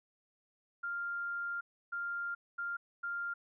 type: tone bursts at uneven times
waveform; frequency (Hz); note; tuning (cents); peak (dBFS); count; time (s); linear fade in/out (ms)
sine; 1396.9; F6; 0; -35; 4; 0.83-1.61 / 1.92-2.35 / 2.58-2.77 / 3.03-3.34; 10
effects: none